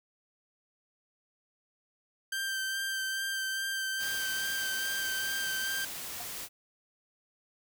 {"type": "tone with vibrato", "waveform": "sawtooth", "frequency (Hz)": 1568, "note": "G6", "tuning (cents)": 0, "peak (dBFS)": -28, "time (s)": [2.32, 5.85], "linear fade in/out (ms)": 5, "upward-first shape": "sine", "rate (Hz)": 2.4, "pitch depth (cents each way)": 16}
{"type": "noise", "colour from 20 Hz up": "white", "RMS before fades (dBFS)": -40, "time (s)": [3.98, 6.49], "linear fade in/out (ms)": 50}
{"type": "tone with exponential decay", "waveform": "sine", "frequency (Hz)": 719, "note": "F#5", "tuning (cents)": -50, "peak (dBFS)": -38, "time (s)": [6.2, 6.28], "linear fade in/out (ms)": 2, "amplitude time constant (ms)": 17}
{"effects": []}